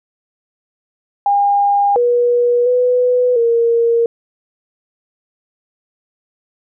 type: tone with pitch steps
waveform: sine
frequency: 808 / 483.2 / 496.3 / 465.7 Hz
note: G#5 / B4 / B4 / A#4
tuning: -48 / -38 / +8 / -2 cents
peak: -10 dBFS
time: 1.26-4.06 s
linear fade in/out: 2 ms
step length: 700 ms
effects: none